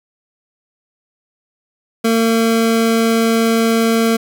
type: tone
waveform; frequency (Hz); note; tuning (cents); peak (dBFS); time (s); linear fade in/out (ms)
25% pulse; 227.1; A#3; -45; -8; 2.04-4.17; 10
effects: none